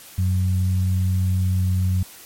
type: tone pair together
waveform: sine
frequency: 92.83 / 185.4 Hz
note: F#2 / F#3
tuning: +6 / +4 cents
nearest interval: octave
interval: 1198 cents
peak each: -17 / -28 dBFS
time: 0.18-2.03 s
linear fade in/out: 5 ms
effects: white hiss -43 dBFS RMS until 2.25 s + MP3 64 kbps